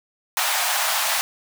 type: high-pass noise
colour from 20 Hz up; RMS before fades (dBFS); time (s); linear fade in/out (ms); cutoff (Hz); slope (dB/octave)
pink; -22; 0.37-1.21; 0; 670; 48
effects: none